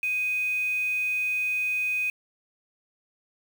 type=tone with quantisation; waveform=sine; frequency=2500 Hz; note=D#7; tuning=8 cents sharp; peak=-24 dBFS; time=0.03-2.1 s; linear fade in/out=2 ms; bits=7; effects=none